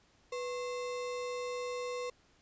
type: tone with sample-and-hold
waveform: sine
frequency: 493.9 Hz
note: B4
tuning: in tune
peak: -35 dBFS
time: 0.32-2.1 s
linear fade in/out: 5 ms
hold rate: 1575 Hz
effects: pink hiss -67 dBFS RMS until 2.41 s + resampled to 16000 Hz